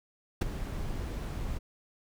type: noise with ADSR envelope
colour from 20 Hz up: brown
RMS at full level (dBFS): -21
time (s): 0.41-1.59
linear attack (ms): 9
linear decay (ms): 13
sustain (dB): -14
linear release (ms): 23
effects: none